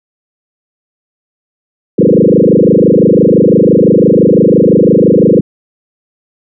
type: tone with frequency modulation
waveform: sine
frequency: 335.7 Hz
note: E4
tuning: 32 cents sharp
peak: -3 dBFS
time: 1.98-5.41 s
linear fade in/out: 10 ms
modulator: 25.9 Hz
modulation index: 6.9
effects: none